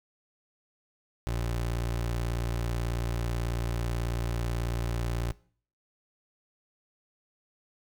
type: tone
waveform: 25% pulse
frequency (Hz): 58.27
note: A#1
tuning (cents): 0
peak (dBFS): -25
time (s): 1.27-5.32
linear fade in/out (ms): 0
effects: noise-tail reverb RT60 0.5 s tail -21 dB re dry